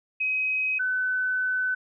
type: tone pair in turn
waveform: sine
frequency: 2531 / 1509 Hz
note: D#7 / F#6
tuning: +29 / +34 cents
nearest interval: major sixth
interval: 895 cents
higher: first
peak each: -23 dBFS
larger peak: neither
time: 0.2-0.79 / 0.79-1.75 s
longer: second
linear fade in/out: 10 ms
effects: none